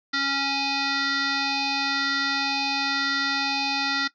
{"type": "tone with frequency modulation", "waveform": "sine", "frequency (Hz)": 1382, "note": "F6", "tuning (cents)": -19, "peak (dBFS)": -22, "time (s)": [0.13, 4.08], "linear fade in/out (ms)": 10, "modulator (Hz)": 553, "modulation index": 6.4, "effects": ["noise-tail reverb RT60 0.1 s tail -17 dB re dry"]}